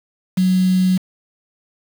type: tone with quantisation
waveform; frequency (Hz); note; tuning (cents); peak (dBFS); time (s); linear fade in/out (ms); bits
sine; 185; F#3; 0; -12; 0.37-0.98; 10; 5
effects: none